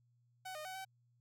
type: tone with pitch steps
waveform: sawtooth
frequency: 750 / 613 / 752 / 765 Hz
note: F#5 / D#5 / F#5 / G5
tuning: +23 / -26 / +28 / -42 cents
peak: -40 dBFS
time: 0.45-0.85 s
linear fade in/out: 10 ms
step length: 100 ms
effects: added 120 Hz sine -70 dBFS peak until 1.2 s